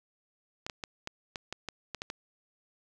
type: clicks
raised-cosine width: 0.2 ms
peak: -19 dBFS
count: 10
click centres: 0.665 / 0.698 / 0.838 / 1.074 / 1.358 / 1.526 / 1.687 / 1.947 / 2.019 / 2.101 s
effects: 10-bit